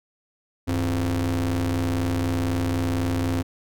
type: ring-modulated tone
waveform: 40% pulse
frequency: 84 Hz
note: E2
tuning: 33 cents sharp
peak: -18 dBFS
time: 0.67-3.43 s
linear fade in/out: 20 ms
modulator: 179 Hz
effects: none